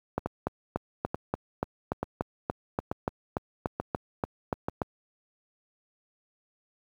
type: two click trains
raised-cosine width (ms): 1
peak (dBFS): -15 / -13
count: 6 / 17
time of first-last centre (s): 0.26-4.685 / 0.18-4.818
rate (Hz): 1.13 / 3.45
effects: high-pass 60 Hz 12 dB/octave + 9-bit